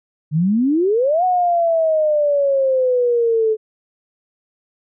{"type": "exponential two-way sweep", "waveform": "sine", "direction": "up then down", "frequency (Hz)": [145, 740, 431.2], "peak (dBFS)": -13, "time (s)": [0.31, 3.57], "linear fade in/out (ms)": 50, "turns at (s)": 1.24, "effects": []}